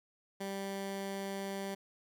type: tone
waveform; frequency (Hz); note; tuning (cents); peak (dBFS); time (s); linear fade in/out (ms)
15% pulse; 196; G3; 0; -31; 0.4-1.75; 10
effects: none